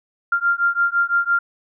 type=beating tone pair; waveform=sine; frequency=1390 / 1395.9 Hz; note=F6 / F6; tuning=-9 / -1 cents; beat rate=5.9 Hz; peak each=-19 dBFS; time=0.32-1.39 s; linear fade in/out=5 ms; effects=none